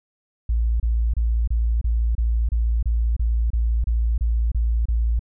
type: tone bursts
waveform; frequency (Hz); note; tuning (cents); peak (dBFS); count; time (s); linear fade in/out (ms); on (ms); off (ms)
sine; 57; A#1; -38; -17; 14; 0.49-5.194; 5; 310; 28
effects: none